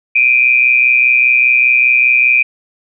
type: tone pair together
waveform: sine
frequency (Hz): 2365 / 2490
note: D7 / D#7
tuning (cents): +12 / +1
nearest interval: minor second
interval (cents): 89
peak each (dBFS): -10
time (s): 0.15-2.43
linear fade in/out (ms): 10
effects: none